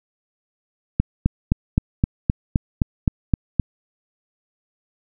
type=click train; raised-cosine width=5 ms; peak=-3 dBFS; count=11; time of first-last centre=1-3.597 s; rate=3.85 Hz; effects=none